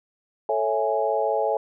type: chord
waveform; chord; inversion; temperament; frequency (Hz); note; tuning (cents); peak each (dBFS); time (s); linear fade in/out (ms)
sine; A major seventh; none; equal; 440 / 554.4 / 659.3 / 830.6; A4 / C#5 / E5 / G#5; 0 / 0 / 0 / 0; -26; 0.49-1.57; 2
effects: none